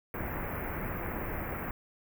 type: band-stop noise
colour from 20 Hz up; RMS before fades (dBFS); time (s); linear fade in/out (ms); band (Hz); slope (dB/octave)
pink; -36; 0.14-1.71; 2; 2300 to 14000; 48
effects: none